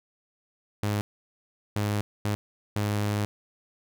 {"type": "tone bursts at uneven times", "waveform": "sawtooth", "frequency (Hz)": 103.83, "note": "G#2", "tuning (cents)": 0, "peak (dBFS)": -21, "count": 4, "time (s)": [[0.83, 1.01], [1.76, 2.01], [2.25, 2.35], [2.76, 3.25]], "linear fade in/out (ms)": 0, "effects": []}